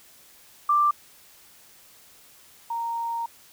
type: tone pair in turn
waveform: sine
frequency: 1180 / 928.1 Hz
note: D6 / A#5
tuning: +8 / -8 cents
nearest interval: major third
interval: 416 cents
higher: first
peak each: -17 / -26 dBFS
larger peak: first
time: 0.69-0.91 / 2.7-3.26 s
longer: second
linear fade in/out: 5 ms
effects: white hiss -53 dBFS RMS until 3.52 s

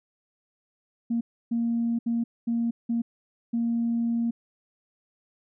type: tone bursts at uneven times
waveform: sine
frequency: 233.1 Hz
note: A#3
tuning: in tune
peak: -22 dBFS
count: 6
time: 1.1-1.21 / 1.51-1.99 / 2.06-2.24 / 2.47-2.71 / 2.89-3.02 / 3.53-4.31 s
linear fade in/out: 10 ms
effects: tanh soft clip ceiling -18 dBFS

